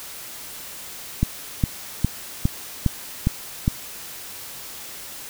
click train, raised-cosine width 5 ms, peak -5 dBFS, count 7, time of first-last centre 1.23-3.679 s, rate 2.45 Hz, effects white hiss -37 dBFS RMS until 5.29 s

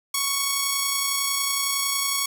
5% pulse tone with amplitude modulation, 1111 Hz, C#6, 4 cents sharp, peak -9 dBFS, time 0.14-2.26 s, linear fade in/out 5 ms, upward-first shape sine, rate 30.9 Hz, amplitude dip 25%, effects none

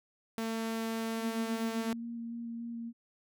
sawtooth tone, 225.2 Hz, A3, 40 cents sharp, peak -29 dBFS, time 0.38-1.93 s, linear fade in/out 0 ms
sine tone with vibrato, 233.1 Hz, A#3, in tune, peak -37 dBFS, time 1.17-2.93 s, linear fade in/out 50 ms, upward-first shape square, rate 3.5 Hz, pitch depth 9 cents each way
effects none

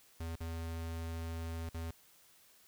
square tone with dropouts, 82.41 Hz, E2, in tune, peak -39 dBFS, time 0.2-1.91 s, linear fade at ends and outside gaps 5 ms, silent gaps 0.358-0.404 / 1.693-1.743 s, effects white hiss -64 dBFS RMS until 2.67 s

